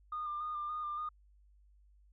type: tone with vibrato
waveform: sine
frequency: 1210 Hz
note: D#6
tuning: 49 cents flat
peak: -35 dBFS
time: 0.12-1.09 s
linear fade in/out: 5 ms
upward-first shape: square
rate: 3.5 Hz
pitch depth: 23 cents each way
effects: tanh soft clip ceiling -31 dBFS + added 50 Hz sine -61 dBFS peak until 2.12 s